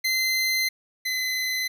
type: tone pair in turn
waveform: 25% pulse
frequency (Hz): 2065 / 2032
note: C7 / B6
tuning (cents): -23 / +49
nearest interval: unison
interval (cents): 28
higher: first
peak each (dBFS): -18 / -21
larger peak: first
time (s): 0.04-0.69 / 1.05-1.68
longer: first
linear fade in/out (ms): 10
effects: none